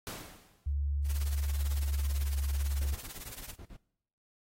pink noise with exponential decay, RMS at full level -38 dBFS, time 0.07-0.72 s, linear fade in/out 0 ms, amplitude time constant 140 ms
sine tone with pitch glide, 71.3 to 69.79 Hz, C#2 to C#2, +49 to +12 cents, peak -29 dBFS, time 0.66-2.95 s, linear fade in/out 10 ms, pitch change -37 cents, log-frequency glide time 1.42-2.4 s
white noise with tremolo, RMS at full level -42 dBFS, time 1.04-3.56 s, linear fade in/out 50 ms, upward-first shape triangle, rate 18 Hz, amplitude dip 95%
brown noise bursts, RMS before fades -47 dBFS, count 9, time 2.81-3.766 s, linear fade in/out 5 ms, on 68 ms, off 43 ms
effects noise-tail reverb RT60 0.7 s tail -20 dB re dry + AAC 48 kbps

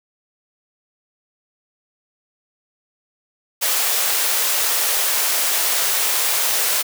white high-pass noise, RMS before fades -19 dBFS, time 3.61-6.83 s, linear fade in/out 20 ms, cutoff 430 Hz, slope 24 dB/octave, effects none

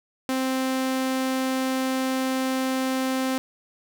sawtooth tone, 261.6 Hz, C4, in tune, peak -19 dBFS, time 0.29-3.38 s, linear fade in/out 0 ms, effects none

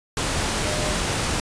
sine tone in noise, 606 Hz, D#5, 46 cents flat, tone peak -29 dBFS, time 0.65-0.95 s, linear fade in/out 2 ms, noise pink, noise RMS -24 dBFS, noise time 0.17-1.4 s, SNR -8 dB, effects resampled to 22050 Hz

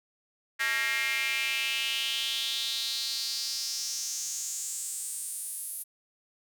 square tone with high-pass filter sweep, 124.8 Hz, B2, 19 cents sharp, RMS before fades -32 dBFS, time 0.59-5.84 s, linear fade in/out 20 ms, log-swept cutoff 1800 to 11000 Hz, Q 4.4, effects none

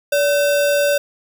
sine tone with sample-and-hold, 575 Hz, D5, 37 cents flat, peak -13 dBFS, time 0.12-0.98 s, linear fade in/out 5 ms, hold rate 2100 Hz, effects none

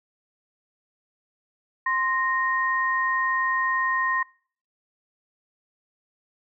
sine tone pair together, 1047 / 1858.6 Hz, C6 / A#6, +1 / -6 cents, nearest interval minor seventh, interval 993 cents, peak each -24 dBFS, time 1.86-4.23 s, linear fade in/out 5 ms, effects noise-tail reverb RT60 0.5 s tail -25 dB re dry

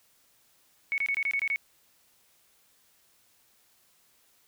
sine tone bursts, 2217 Hz, C#7, in tune, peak -25 dBFS, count 8, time 0.92-1.56 s, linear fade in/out 0 ms, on 59 ms, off 24 ms, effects white hiss -65 dBFS RMS until 4.47 s

